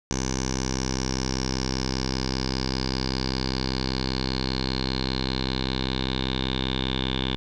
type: tone with low-pass filter sweep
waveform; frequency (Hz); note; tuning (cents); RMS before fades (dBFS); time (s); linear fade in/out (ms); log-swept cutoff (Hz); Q
10% pulse; 65.1; C2; -8; -27; 0.11-7.36; 0; 6100 to 3500; 9.1
effects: none